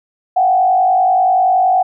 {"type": "tone with frequency modulation", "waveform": "sine", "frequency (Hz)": 744, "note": "F#5", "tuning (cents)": 9, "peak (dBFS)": -9, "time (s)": [0.36, 1.83], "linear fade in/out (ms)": 10, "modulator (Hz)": 50.5, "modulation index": 0.71, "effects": []}